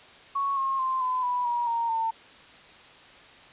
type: tone with pitch steps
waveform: sine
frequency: 1108.7 / 1076.5 / 1045.3 / 1014.9 / 985.5 / 956.9 / 929.1 / 902.1 Hz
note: C#6 / C6 / C6 / B5 / B5 / A#5 / A#5 / A5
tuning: 0 / +49 / -2 / +47 / -4 / +45 / -6 / +43 cents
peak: -24 dBFS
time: 0.35-2.11 s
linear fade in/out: 10 ms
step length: 220 ms
effects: white hiss -50 dBFS RMS until 3.52 s + resampled to 8000 Hz